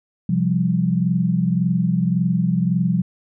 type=chord; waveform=sine; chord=C suspended fourth; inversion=none; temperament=just; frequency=130.81 / 174.42 / 196.22 Hz; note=C3 / F3 / G3; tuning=0 / -2 / +2 cents; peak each=-23 / -18 / -22 dBFS; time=0.29-3.02 s; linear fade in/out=5 ms; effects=none